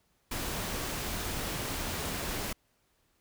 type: noise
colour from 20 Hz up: pink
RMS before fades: -35 dBFS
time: 0.31-2.53 s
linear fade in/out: 5 ms
effects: pink hiss -72 dBFS RMS until 3.2 s